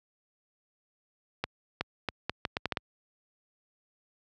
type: accelerating click train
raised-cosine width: 0.3 ms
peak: -13 dBFS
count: 9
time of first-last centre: 1.44-2.772 s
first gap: 370 ms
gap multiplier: 0.75
effects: high-pass 60 Hz 12 dB/octave